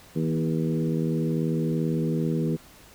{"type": "harmonic tone with a mistuned harmonic", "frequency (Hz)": 80.4, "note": "E2", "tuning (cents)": -43, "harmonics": [2, 3, 4, 5, 6], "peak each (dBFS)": [-25, -29, -31, -33, -35], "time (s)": [0.15, 2.57], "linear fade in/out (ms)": 20, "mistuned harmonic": 3, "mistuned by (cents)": -17, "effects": ["pink hiss -51 dBFS RMS until 2.94 s"]}